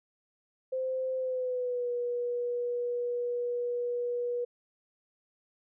sine tone with pitch glide, 519 to 484.2 Hz, C5 to B4, -14 to -34 cents, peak -29 dBFS, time 0.72-4.45 s, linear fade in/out 10 ms, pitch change -120 cents, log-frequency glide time 1.17-1.91 s, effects none

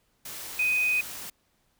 sine tone in noise, 2500 Hz, D#7, 8 cents sharp, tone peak -22 dBFS, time 0.59-1.01 s, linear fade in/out 5 ms, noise white, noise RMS -39 dBFS, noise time 0.25-1.3 s, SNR +14 dB, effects pink hiss -70 dBFS RMS until 1.79 s

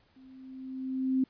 sine tone with level ramp, 261.6 Hz, C4, in tune, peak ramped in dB -52 to -22 dBFS, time 0.16-1.24 s, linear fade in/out 5 ms, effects pink hiss -67 dBFS RMS until 1.29 s + resampled to 11025 Hz

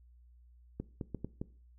clicks, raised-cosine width 3 ms, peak -24 dBFS, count 5, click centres 0.8 / 1.012 / 1.147 / 1.246 / 1.415 s, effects noise-tail reverb RT60 0.4 s tail -19 dB re dry + added 60 Hz sine -57 dBFS peak until 1.78 s

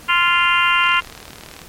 harmonic tone, 347.9 Hz, F4, 7 cents flat, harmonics 3 / 4 / 5 / 6 / 7 / 8 / 9, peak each -18 / -18 / -26 / -21 / -25 / -18 / -26 dBFS, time 0.08-1.01 s, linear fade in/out 20 ms
click train, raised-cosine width 0.2 ms, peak -18 dBFS, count 31, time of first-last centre 0.84-1.617 s, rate 38.6 Hz
effects pink hiss -41 dBFS RMS until 1.68 s + MP3 64 kbps

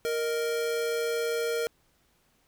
square tone pair together, 466.3 / 621.2 Hz, A#4 / D#5, +1 / -3 cents, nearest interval perfect fourth, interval 496 cents, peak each -28 / -37 dBFS, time 0.05-1.67 s, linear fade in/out 0 ms, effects pink hiss -68 dBFS RMS until 2.47 s

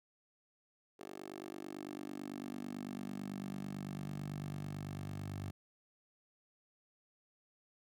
10% pulse tone with high-pass filter sweep, 49 Hz, G1, in tune, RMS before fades -44 dBFS, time 0.99-5.51 s, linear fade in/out 10 ms, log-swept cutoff 410 to 100 Hz, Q 3.2, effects none

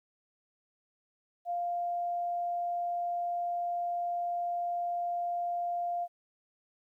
sine tone, 698.5 Hz, F5, in tune, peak -30 dBFS, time 1.45-6.08 s, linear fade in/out 50 ms, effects 12-bit

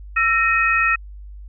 sine tone cluster, 1336 / 1854 / 2531 Hz, E6 / A#6 / D#7, +23 / -10 / +29 cents, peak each -19 dBFS, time 0.16-0.96 s, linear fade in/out 10 ms, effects added 50 Hz sine -34 dBFS peak until 1.48 s

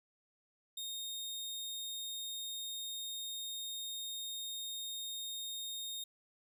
sawtooth tone, 3700 Hz, A#7, 14 cents flat, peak -37 dBFS, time 0.77-6.04 s, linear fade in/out 5 ms, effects none

